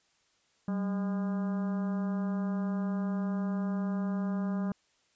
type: harmonic tone with a mistuned harmonic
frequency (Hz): 203.4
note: G#3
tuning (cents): -36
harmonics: 1 / 2 / 3 / 4 / 5 / 6 / 7 / 8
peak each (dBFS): -29 / -46 / -44 / -49 / -49 / -49 / -54 / -55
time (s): 0.68-4.72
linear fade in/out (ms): 2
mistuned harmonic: 1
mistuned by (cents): -94
effects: white hiss -70 dBFS RMS until 5.15 s + resampled to 16000 Hz